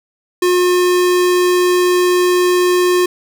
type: tone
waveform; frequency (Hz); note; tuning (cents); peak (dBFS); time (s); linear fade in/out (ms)
square; 359.2; F4; +49; -11; 0.42-3.06; 5
effects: none